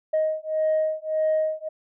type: beating tone pair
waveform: sine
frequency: 625 / 626.7 Hz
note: D#5 / D#5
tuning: +8 / +12 cents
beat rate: 1.7 Hz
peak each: -23 dBFS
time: 0.13-1.69 s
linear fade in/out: 10 ms
effects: tanh soft clip ceiling -16 dBFS